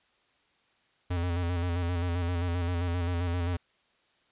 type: tone with vibrato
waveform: square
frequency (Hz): 87.31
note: F2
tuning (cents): 0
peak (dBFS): -28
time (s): 1.1-3.57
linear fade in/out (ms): 10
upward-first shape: square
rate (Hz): 7.6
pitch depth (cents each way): 39
effects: white hiss -68 dBFS RMS until 4.31 s + resampled to 8000 Hz